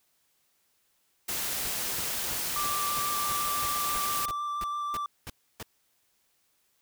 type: noise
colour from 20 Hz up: white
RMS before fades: -32 dBFS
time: 1.28-4.26 s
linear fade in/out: 10 ms
type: noise bursts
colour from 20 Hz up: pink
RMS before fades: -39 dBFS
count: 13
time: 1.65-5.627 s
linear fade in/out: 0 ms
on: 29 ms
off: 300 ms
type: tone with vibrato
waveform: triangle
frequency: 1174.7 Hz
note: D6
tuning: in tune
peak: -28 dBFS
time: 2.56-5.06 s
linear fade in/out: 2 ms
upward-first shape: square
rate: 6 Hz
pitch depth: 8 cents each way
effects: white hiss -71 dBFS RMS until 6.81 s